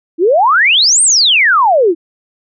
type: exponential two-way sweep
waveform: sine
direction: up then down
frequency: 310 to 9100 to 310 Hz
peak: -6 dBFS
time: 0.18-1.95 s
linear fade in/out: 50 ms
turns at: 1.02 s
effects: none